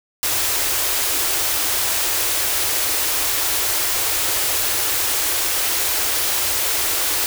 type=band-stop noise; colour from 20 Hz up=white; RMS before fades=-20 dBFS; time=0.23-7.26 s; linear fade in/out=0 ms; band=120 to 280 Hz; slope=96 dB/octave; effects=none